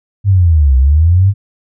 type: linear two-way sweep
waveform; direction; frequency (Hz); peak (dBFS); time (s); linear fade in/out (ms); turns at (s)
sine; down then up; 102.2 to 63.1 to 102.2; -5; 0.24-1.34; 50; 0.77
effects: none